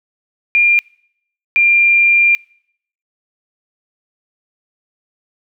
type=tone pair in turn; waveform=sine; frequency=2401 / 2389 Hz; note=D7 / D7; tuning=+38 / +29 cents; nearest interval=unison; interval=9 cents; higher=first; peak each=-8 dBFS; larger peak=neither; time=0.55-0.79 / 1.56-2.35 s; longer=second; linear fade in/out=0 ms; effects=noise-tail reverb RT60 0.7 s tail -26 dB re dry